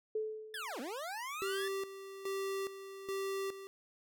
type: tone with exponential decay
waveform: sine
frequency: 433.9 Hz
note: A4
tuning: 24 cents flat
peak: -31 dBFS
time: 0.15-0.94 s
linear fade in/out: 5 ms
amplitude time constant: 170 ms
type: linear two-way sweep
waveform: 25% pulse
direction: down then up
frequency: 1778 to 220 to 1778 Hz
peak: -36 dBFS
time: 0.54-1.68 s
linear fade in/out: 2 ms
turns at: 0.8 s
type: tone with tremolo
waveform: square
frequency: 389.7 Hz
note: G4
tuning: 10 cents flat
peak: -36 dBFS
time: 1.42-3.67 s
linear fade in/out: 0 ms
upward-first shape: square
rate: 1.2 Hz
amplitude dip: 70%
effects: none